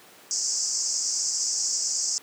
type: band-pass noise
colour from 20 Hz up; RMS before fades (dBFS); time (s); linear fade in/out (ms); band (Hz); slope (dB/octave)
white; -27; 0.31-2.18; 0; 4900 to 7700; 96
effects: pink hiss -50 dBFS RMS until 2.22 s + high-pass 300 Hz 12 dB/octave